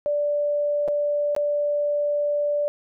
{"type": "tone with dropouts", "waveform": "sine", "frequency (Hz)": 585, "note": "D5", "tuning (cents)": -7, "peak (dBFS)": -20, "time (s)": [0.06, 2.68], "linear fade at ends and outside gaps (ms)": 0, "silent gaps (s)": [[0.878, 0.884], [1.35, 1.364]], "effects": []}